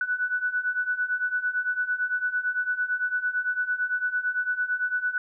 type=beating tone pair; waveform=sine; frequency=1480 / 1488.9 Hz; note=F#6 / F#6; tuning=0 / +10 cents; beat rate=8.9 Hz; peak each=-29 / -26 dBFS; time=0.01-5.18 s; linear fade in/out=2 ms; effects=none